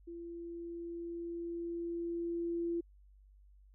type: tone with level ramp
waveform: sine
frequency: 340 Hz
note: F4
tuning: 46 cents flat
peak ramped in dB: -43 to -32 dBFS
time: 0.07-2.81 s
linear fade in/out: 10 ms
effects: added 49 Hz sine -58 dBFS peak until 3.74 s